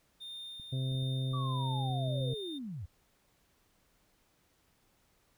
triangle tone with tremolo, 3633 Hz, A#7, 45 cents flat, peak -40 dBFS, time 0.2-2.59 s, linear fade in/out 20 ms, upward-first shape sine, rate 1.5 Hz, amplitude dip 35%
clicks, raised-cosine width 5 ms, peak -40 dBFS, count 9, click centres 0.598 / 0.916 / 0.95 / 1.028 / 1.322 / 1.902 / 2.082 / 2.207 / 2.341 s
harmonic tone, 130.81 Hz, C3, in tune, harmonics 1 / 2 / 3 / 4 / 5, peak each -31 / -44 / -50 / -50 / -56 dBFS, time 0.72-2.34 s, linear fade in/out 10 ms
sine linear sweep, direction down, 1169 to 73 Hz, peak -38 dBFS, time 1.33-2.86 s, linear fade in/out 10 ms
effects pink hiss -71 dBFS RMS until 5.37 s

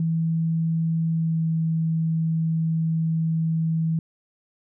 sine tone with pitch glide, 163.3 to 161.98 Hz, E3 to E3, -16 to -30 cents, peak -20 dBFS, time 0-3.99 s, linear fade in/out 2 ms, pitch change -14 cents, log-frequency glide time 1.11-1.46 s, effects none

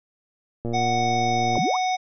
click train, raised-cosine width 2 ms, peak -16 dBFS, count 109, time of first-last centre 0.65-1.573 s, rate 117 Hz
harmonic tone, 740 Hz, F#5, in tune, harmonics 1 / 3 / 5 / 7 / 8, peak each -21 / -31 / -35 / -38 / -39 dBFS, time 0.73-1.97 s, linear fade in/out 20 ms
sine exponential two-way sweep, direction down then up, 1318.5 to 138.59 to 1318.5 Hz, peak -23 dBFS, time 1.55-1.77 s, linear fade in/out 20 ms, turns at 1.6 s
effects none

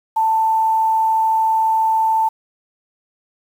sine tone, 887 Hz, A5, 14 cents sharp, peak -13 dBFS, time 0.16-2.29 s, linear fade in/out 10 ms, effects 7-bit

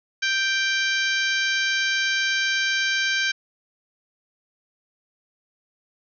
harmonic tone, 784 Hz, G5, in tune, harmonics 2 / 3 / 4 / 5 / 6 / 7 / 8, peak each -23 / -27 / -29 / -31 / -33 / -34 / -35 dBFS, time 0.22-3.32 s, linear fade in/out 10 ms, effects none

